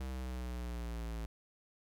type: exponential sweep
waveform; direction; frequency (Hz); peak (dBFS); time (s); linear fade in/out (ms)
square; down; 65.7 to 55.3; -39; 0-1.26; 5
effects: none